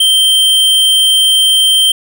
square tone, 3136 Hz, G7, in tune, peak -7 dBFS, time 0-1.92 s, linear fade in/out 5 ms, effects none

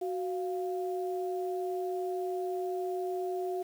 sine tone pair together, 370 / 698.5 Hz, F#4 / F5, 0 / 0 cents, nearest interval major seventh, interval 1100 cents, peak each -32 / -37 dBFS, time 0.01-3.63 s, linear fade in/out 10 ms, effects 9-bit

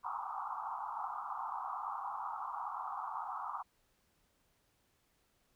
pink band-pass noise, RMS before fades -41 dBFS, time 0.03-3.63 s, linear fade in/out 20 ms, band 760 to 1300 Hz, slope 96 dB/octave, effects pink hiss -75 dBFS RMS until 5.55 s

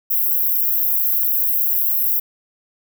white high-pass noise, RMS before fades -18 dBFS, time 0.1-2.2 s, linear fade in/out 10 ms, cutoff 12000 Hz, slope 96 dB/octave, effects none

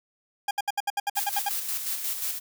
40% pulse tone bursts, 810 Hz, G#5, 43 cents flat, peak -23 dBFS, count 11, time 0.48-1.49 s, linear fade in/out 5 ms, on 30 ms, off 68 ms
blue noise with tremolo, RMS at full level -29 dBFS, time 1.15-2.4 s, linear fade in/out 20 ms, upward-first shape square, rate 5.6 Hz, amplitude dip 45%
effects none

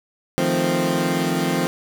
20% pulse chord, F dominant seventh, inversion third, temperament equal, 155.56 / 174.61 / 220 / 261.6 Hz, Eb3 / F3 / A3 / C4, 0 / 0 / 0 / 0 cents, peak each -21 / -18 / -23 / -18 dBFS, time 0.38-1.67 s, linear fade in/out 0 ms, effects none

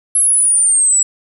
sine exponential sweep, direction down, 11060 to 7700 Hz, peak -9 dBFS, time 0.15-1.03 s, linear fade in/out 5 ms, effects 8-bit

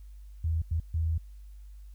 sine tone bursts at uneven times, 81 Hz, E2, 30 cents flat, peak -25 dBFS, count 3, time 0.44-0.62 / 0.71-0.8 / 0.94-1.18 s, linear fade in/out 5 ms, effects added 50 Hz sine -44 dBFS peak until 1.94 s + white hiss -70 dBFS RMS until 1.94 s

